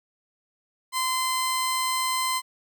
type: tone pair together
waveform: sawtooth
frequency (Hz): 1032 / 4128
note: C6 / C8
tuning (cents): -24 / -24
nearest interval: 2 octaves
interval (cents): 2400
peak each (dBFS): -21 / -25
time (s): 0.92-2.42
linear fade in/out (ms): 50
effects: none